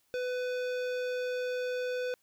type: tone with hard clipping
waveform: sine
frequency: 499.6 Hz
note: B4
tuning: 20 cents sharp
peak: -33 dBFS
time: 0.14-2.14 s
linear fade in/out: 0 ms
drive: 16 dB
effects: white hiss -72 dBFS RMS until 2.22 s